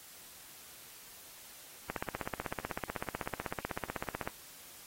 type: click train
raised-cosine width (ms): 0.5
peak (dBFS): -20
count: 39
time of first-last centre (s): 1.9-4.275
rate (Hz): 16
effects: white hiss -53 dBFS RMS until 4.86 s + AAC 48 kbps